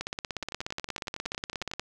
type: two click trains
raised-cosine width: 0.2 ms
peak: -20 / -15 dBFS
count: 15 / 31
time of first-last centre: 0.43-1.714 / 0.01-1.796 s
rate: 10.9 / 16.8 Hz
effects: none